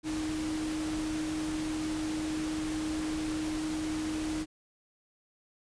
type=tone in noise; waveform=sine; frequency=311.1 Hz; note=D#4; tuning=in tune; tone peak=-31 dBFS; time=0.03-4.46 s; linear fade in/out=50 ms; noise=pink; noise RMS=-40 dBFS; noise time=0.03-4.46 s; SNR=+6 dB; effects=resampled to 22050 Hz